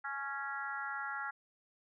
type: harmonic tone with a mistuned harmonic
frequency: 276.6 Hz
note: C#4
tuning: 4 cents flat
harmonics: 3 / 4 / 5 / 6 / 7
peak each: -44 / -48 / -40 / -43 / -48 dBFS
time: 0.04-1.31 s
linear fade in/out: 10 ms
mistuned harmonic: 3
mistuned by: +17 cents
effects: none